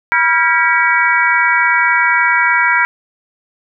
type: harmonic tone with a mistuned harmonic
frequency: 323.4 Hz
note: E4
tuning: 33 cents flat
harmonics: 3 / 4 / 5 / 6 / 7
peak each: -16 / -16 / -16 / -16 / -16 dBFS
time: 0.12-2.85 s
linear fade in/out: 0 ms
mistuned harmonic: 4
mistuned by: +120 cents
effects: none